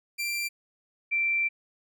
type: tone pair in turn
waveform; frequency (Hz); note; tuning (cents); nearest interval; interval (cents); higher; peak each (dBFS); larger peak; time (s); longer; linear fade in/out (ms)
sawtooth / sine; 2361 / 2348; D7 / D7; +9 / -1; unison; 10; first; -25 / -23; second; 0.18-0.49 / 1.11-1.49; second; 20
effects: none